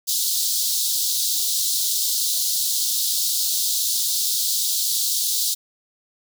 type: high-pass noise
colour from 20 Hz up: pink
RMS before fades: -22 dBFS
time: 0.07-5.55 s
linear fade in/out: 20 ms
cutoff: 3700 Hz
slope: 48 dB/octave
effects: none

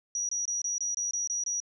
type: tone bursts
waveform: sine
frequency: 5800 Hz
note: F#8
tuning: 35 cents flat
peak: -28 dBFS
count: 9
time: 0.15-1.602 s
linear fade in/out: 2 ms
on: 140 ms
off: 24 ms
effects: none

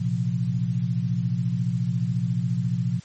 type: chord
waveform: sine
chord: Bb suspended second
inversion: none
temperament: equal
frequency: 116.54 / 130.81 / 174.61 Hz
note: Bb2 / C3 / F3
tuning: 0 / 0 / 0 cents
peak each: -26 dBFS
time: 0-3 s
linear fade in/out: 10 ms
effects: white hiss -51 dBFS RMS until 3.04 s + MP3 32 kbps

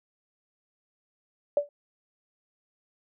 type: tone with exponential decay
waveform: sine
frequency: 579 Hz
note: D5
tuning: 25 cents flat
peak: -16 dBFS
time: 1.57-1.69 s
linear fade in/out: 2 ms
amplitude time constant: 25 ms
effects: none

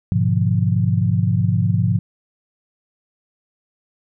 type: chord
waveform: sine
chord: G# diminished seventh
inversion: none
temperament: equal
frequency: 103.83 / 123.47 / 146.83 / 174.61 Hz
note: G#2 / B2 / D3 / F3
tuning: 0 / 0 / 0 / 0 cents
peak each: -18 / -20 / -24 / -20 dBFS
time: 0.12-1.99 s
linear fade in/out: 0 ms
effects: none

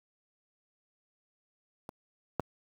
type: clicks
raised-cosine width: 1 ms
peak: -27 / -14 dBFS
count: 2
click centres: 1.891 / 2.397 s
effects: high-pass 80 Hz 12 dB/octave + 8-bit

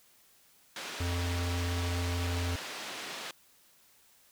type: band-pass noise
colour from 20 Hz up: white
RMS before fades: -41 dBFS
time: 0.76-3.31 s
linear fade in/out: 2 ms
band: 210 to 4100 Hz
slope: 12 dB/octave
type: tone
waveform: square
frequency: 87.31 Hz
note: F2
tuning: in tune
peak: -31 dBFS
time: 1-2.56 s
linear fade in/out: 5 ms
effects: white hiss -63 dBFS RMS until 4.31 s

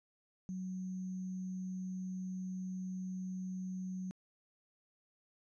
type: tone with sample-and-hold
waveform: sine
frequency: 185.7 Hz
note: F#3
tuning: 7 cents sharp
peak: -38 dBFS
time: 0.49-4.11 s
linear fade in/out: 0 ms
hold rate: 6300 Hz
effects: resampled to 22050 Hz

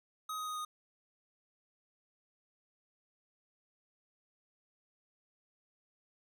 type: tone with pitch steps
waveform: square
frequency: 1260 / 1252.7 / 1245.5 / 1238.4 Hz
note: D#6 / D#6 / D#6 / D#6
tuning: +21 / +11 / +1 / -9 cents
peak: -38 dBFS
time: 0.29-0.65 s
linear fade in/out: 5 ms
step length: 90 ms
effects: none

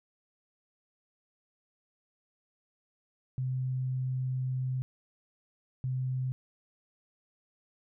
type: tone bursts at uneven times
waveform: sine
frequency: 129.1 Hz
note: C3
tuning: 23 cents flat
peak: -29 dBFS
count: 2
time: 3.38-4.82 / 5.84-6.32 s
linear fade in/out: 0 ms
effects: none

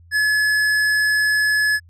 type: tone with tanh clipping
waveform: sine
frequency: 1707 Hz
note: G#6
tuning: 47 cents sharp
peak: -17 dBFS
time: 0.11-1.8 s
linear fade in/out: 50 ms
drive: 14 dB
effects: added 85 Hz sine -45 dBFS peak until 1.89 s + resampled to 32000 Hz

